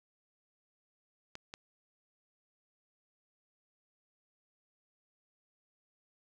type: clicks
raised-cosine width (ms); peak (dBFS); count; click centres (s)
0.2; -26; 2; 1.354 / 1.539
effects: none